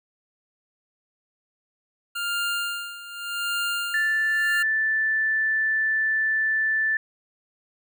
25% pulse tone with tremolo, 1400 Hz, F6, 4 cents sharp, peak -20 dBFS, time 2.15-4.63 s, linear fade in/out 10 ms, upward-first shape sine, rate 0.85 Hz, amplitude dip 80%
sine tone, 1760 Hz, A6, in tune, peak -20 dBFS, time 3.94-6.97 s, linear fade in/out 2 ms
effects none

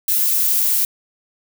violet noise, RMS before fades -17 dBFS, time 0.08-0.85 s, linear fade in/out 2 ms, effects none

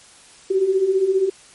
sine beating tone pair, 370 / 385 Hz, F#4 / G4, 0 / -31 cents, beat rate 15 Hz, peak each -22 / -16 dBFS, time 0.5-1.3 s, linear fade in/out 10 ms, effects white hiss -47 dBFS RMS until 1.54 s + MP3 48 kbps

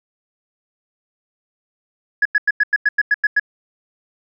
sine tone bursts, 1683 Hz, G#6, 23 cents sharp, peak -10 dBFS, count 10, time 2.22-3.397 s, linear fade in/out 5 ms, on 34 ms, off 93 ms, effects tanh soft clip ceiling -7 dBFS

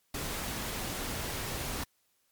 pink noise, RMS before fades -36 dBFS, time 0.14-1.84 s, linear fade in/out 5 ms, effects white hiss -73 dBFS RMS until 2.31 s + MP3 96 kbps

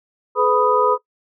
sine tone cluster, 426.6 / 505 / 989 / 1245 Hz, G#4 / B4 / B5 / D#6, +46 / +39 / +2 / +1 cents, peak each -19 dBFS, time 0.35-0.98 s, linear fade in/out 50 ms, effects noise-tail reverb RT60 0.1 s tail -19 dB re dry

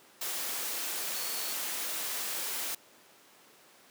sine tone in noise, 4417 Hz, C#8, 7 cents flat, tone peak -43 dBFS, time 1.15-1.54 s, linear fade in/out 5 ms, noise white, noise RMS -35 dBFS, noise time 0.21-2.75 s, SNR -11 dB, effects pink hiss -58 dBFS RMS until 3.9 s + high-pass 300 Hz 12 dB/octave

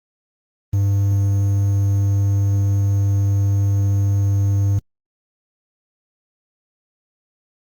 triangle tone with quantisation, 99.6 Hz, G2, 28 cents sharp, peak -12 dBFS, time 0.73-4.79 s, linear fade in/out 5 ms, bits 7, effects Opus 24 kbps

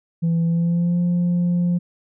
sine tone with pitch glide, 166.8 to 175.3 Hz, E3 to F3, +21 to +7 cents, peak -14 dBFS, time 0.22-1.79 s, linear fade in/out 20 ms, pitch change +86 cents, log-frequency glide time 0.45-1 s, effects tanh soft clip ceiling -15 dBFS

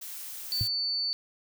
blue noise, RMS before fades -40 dBFS, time 0.01-0.68 s, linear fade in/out 10 ms
sine tone, 4500 Hz, C#8, 25 cents sharp, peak -27 dBFS, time 0.52-1.13 s, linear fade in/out 0 ms
sine tone with exponential decay, 110 Hz, A2, in tune, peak -22 dBFS, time 0.61-0.69 s, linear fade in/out 0 ms, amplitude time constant 16 ms
effects none

